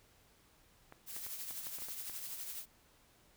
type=clicks; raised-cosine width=0.5 ms; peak=-36 dBFS; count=9; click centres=0.924 / 1.165 / 1.266 / 1.509 / 1.668 / 1.786 / 1.821 / 1.886 / 2.097 s
type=noise with tremolo; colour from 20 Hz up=blue; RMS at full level=-42 dBFS; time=1.06-2.66 s; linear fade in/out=50 ms; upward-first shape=triangle; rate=12 Hz; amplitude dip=50%
effects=pink hiss -67 dBFS RMS until 3.36 s